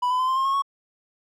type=tone with pitch steps; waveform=triangle; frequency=987.8 / 1006.8 / 1026.2 / 1045.9 / 1066.1 / 1086.6 / 1107.5 Hz; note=B5 / B5 / C6 / C6 / C6 / C#6 / C#6; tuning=0 / +33 / -34 / -1 / +32 / -35 / -2 cents; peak=-18 dBFS; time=0.02-0.622 s; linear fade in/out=10 ms; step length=86 ms; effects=none